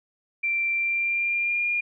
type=tone with pitch glide; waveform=sine; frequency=2355 to 2416 Hz; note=D7 to D7; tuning=+4 to +48 cents; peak=-22 dBFS; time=0.43-1.81 s; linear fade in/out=10 ms; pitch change=+44 cents; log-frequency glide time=0.73-1.67 s; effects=none